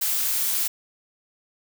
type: noise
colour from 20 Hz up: blue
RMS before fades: -24 dBFS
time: 0.01-0.68 s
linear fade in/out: 10 ms
effects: none